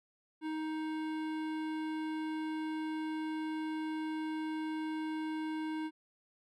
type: tone with hard clipping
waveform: sine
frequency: 313.2 Hz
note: D#4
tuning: 11 cents sharp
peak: -37 dBFS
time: 0.41-5.91 s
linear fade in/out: 50 ms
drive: 16 dB
effects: none